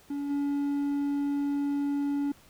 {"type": "tone with level steps", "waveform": "triangle", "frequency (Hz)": 284.4, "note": "C#4", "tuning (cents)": 45, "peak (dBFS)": [-28, -24], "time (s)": [0.1, 2.32], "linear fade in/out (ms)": 5, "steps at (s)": 0.29, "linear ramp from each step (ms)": 20, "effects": ["pink hiss -58 dBFS RMS until 2.49 s"]}